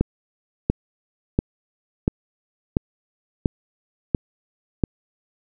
click train, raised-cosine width 3 ms, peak -4 dBFS, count 8, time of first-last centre 0.01-4.838 s, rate 1.45 Hz, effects none

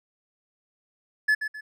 triangle tone with echo, 1720 Hz, A6, 40 cents flat, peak -16 dBFS, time 1.28-1.35 s, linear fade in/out 10 ms, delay 130 ms, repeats 2, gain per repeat -9 dB, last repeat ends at 1.61 s, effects none

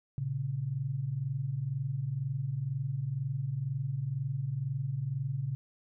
sine tone pair together, 116.54 / 138.59 Hz, A#2 / C#3, 0 / 0 cents, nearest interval minor third, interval 300 cents, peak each -36 / -32 dBFS, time 0.18-5.55 s, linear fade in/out 0 ms, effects none

